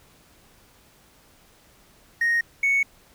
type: tone pair in turn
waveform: triangle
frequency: 1864.7 / 2218 Hz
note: A#6 / C#7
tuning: 0 / 0 cents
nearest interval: minor third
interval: 300 cents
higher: second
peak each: -16 / -15 dBFS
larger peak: second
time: 2.21-2.41 / 2.63-2.83 s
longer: neither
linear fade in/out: 5 ms
effects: tanh soft clip ceiling -14 dBFS + pink hiss -56 dBFS RMS until 3.14 s